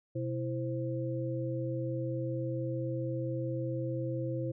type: tone cluster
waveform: sine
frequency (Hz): 127.1 / 331.6 / 523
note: C3 / E4 / C5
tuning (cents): -50 / +10 / -1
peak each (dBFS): -34 / -37 / -38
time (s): 0.15-4.52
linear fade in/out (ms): 10
effects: none